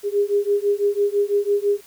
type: beating tone pair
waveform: sine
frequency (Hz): 404 / 410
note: G#4 / G#4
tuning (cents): -48 / -22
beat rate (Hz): 6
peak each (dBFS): -20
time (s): 0.03-1.81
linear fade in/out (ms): 50
effects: white hiss -49 dBFS RMS until 1.86 s